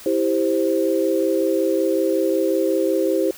sine chord, C major, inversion first, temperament just, 327 / 392.4 / 523.3 Hz, E4 / G4 / C5, -14 / +2 / 0 cents, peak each -21 dBFS, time 0.06-3.31 s, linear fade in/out 2 ms, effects white hiss -41 dBFS RMS until 3.37 s

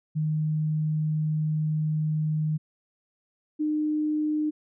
sine tone pair in turn, 154.5 / 304.2 Hz, D#3 / D#4, -12 / -39 cents, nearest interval octave, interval 1173 cents, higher second, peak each -23 dBFS, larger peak neither, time 0.15-2.58 / 3.59-4.51 s, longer first, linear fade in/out 20 ms, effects none

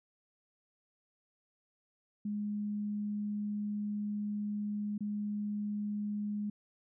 sine tone with dropouts, 207.7 Hz, G#3, in tune, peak -33 dBFS, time 2.25-6.5 s, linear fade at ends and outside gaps 5 ms, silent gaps 4.98-5.006 s, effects none

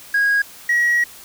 triangle tone pair in turn, 1643 / 1909 Hz, G#6 / A#6, -19 / +41 cents, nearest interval minor third, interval 260 cents, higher second, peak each -11 dBFS, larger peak neither, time 0.14-0.42 / 0.69-1.04 s, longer second, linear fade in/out 5 ms, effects tanh soft clip ceiling -9 dBFS + white hiss -41 dBFS RMS until 1.24 s

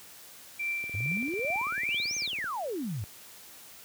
sine tone with tremolo, 2349 Hz, D7, in tune, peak -28 dBFS, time 0.59-2.27 s, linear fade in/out 10 ms, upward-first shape triangle, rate 2.4 Hz, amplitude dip 60%
click train, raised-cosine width 2 ms, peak -34 dBFS, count 30, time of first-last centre 0.84-2.442 s, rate 18.1 Hz
sine exponential two-way sweep, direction up then down, 92.5 to 6460 to 92.5 Hz, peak -31 dBFS, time 0.94-3.04 s, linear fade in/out 0 ms, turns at 2.16 s
effects white hiss -50 dBFS RMS until 3.84 s + high-pass 60 Hz 12 dB/octave

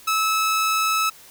sawtooth tone, 1300 Hz, E6, 24 cents flat, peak -15 dBFS, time 0.07-1.1 s, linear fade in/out 10 ms, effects white hiss -47 dBFS RMS until 1.3 s

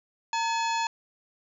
harmonic tone with a mistuned harmonic, 853 Hz, G#5, 46 cents sharp, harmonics 1 / 2 / 3 / 4 / 5 / 6 / 7 / 8, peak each -26 / -36 / -35 / -40 / -38 / -45 / -47 / -40 dBFS, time 0.33-0.87 s, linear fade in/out 2 ms, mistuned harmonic 1, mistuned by +120 cents, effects none

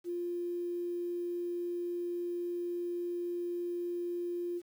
sine tone, 349.2 Hz, F4, in tune, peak -33 dBFS, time 0.04-4.62 s, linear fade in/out 50 ms, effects 10-bit

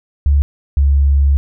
sine tone pair in turn, 71.2 / 69.9 Hz, C#2 / C#2, +47 / +15 cents, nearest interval unison, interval 32 cents, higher first, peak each -8 dBFS, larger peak neither, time 0.26-0.42 / 0.77-1.37 s, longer second, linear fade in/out 0 ms, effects none

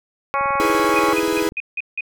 harmonic tone, 277.2 Hz, C#4, in tune, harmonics 2 / 3 / 4 / 5 / 6 / 7 / 8 / 9, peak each -26 / -24 / -20 / -27 / -36 / -35 / -30 / -34 dBFS, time 0.34-1.13 s, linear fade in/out 0 ms
click train, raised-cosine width 3 ms, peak -25 dBFS, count 24, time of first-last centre 0.41-1.521 s, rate 20.7 Hz
45% pulse chord, E major seventh, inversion third, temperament equal, 311.1 / 329.6 / 415.3 / 493.9 Hz, D#4 / E4 / G#4 / B4, 0 / 0 / 0 / 0 cents, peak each -27 / -22 / -22 / -25 dBFS, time 0.6-1.49 s, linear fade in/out 0 ms
sine tone bursts, 2489 Hz, D#7, in tune, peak -21 dBFS, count 6, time 0.96-2.008 s, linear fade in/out 2 ms, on 33 ms, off 170 ms
effects none

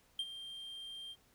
triangle tone with ADSR envelope, 3179 Hz, G7, 24 cents sharp, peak -31 dBFS, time 0.19-1.16 s, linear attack 3 ms, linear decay 50 ms, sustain -12 dB, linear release 48 ms, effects pink hiss -69 dBFS RMS until 1.34 s

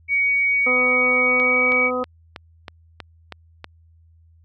sine tone with pitch glide, 2248 to 2268 Hz, C#7 to C#7, +24 to +39 cents, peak -16 dBFS, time 0.08-1.91 s, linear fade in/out 50 ms, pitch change +15 cents, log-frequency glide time 1.32-1.6 s
harmonic tone, 251.6 Hz, B3, 32 cents sharp, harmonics 1 / 2 / 3 / 4 / 5, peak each -28 / -23 / -33 / -35 / -26 dBFS, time 0.66-2.04 s, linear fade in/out 10 ms
click train, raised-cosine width 0.3 ms, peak -16 dBFS, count 8, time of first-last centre 1.4-3.644 s, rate 3.12 Hz
effects added 82 Hz sine -50 dBFS peak until 4.44 s

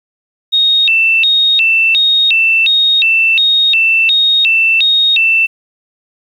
sine tone with vibrato, 3155 Hz, G7, 10 cents sharp, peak -7 dBFS, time 0.52-5.47 s, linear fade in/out 20 ms, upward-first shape square, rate 1.4 Hz, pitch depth 290 cents each way, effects 7-bit

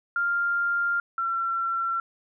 sine tone pair in turn, 1396.9 / 1356.3 Hz, F6 / E6, 0 / +49 cents, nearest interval minor second, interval 51 cents, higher first, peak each -22 / -24 dBFS, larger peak first, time 0.16-1 / 1.18-2 s, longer first, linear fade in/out 2 ms, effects none

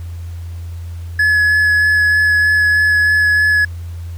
triangle tone with vibrato, 1700 Hz, G#6, 40 cents sharp, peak -8 dBFS, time 1.19-3.65 s, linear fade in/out 5 ms, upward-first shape sine, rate 3.2 Hz, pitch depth 9 cents each way, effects added 85 Hz sine -24 dBFS peak until 4.17 s + pink hiss -46 dBFS RMS until 4.17 s

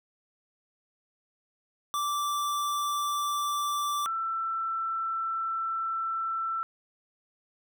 square / sine tone pair in turn, 1169 / 1335.6 Hz, D6 / E6, -8 / +22 cents, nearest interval major second, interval 230 cents, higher second, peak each -28 dBFS, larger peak neither, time 1.94-4.06 / 4.06-6.63 s, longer second, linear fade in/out 0 ms, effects none

